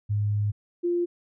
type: tone pair in turn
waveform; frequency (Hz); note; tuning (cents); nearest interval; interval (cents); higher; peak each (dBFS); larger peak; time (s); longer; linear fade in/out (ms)
sine; 103.83 / 348.4; G#2 / F4; 0 / -4; octave + major sixth; 2096; second; -22; neither; 0.09-0.52 / 0.83-1.06; first; 20
effects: none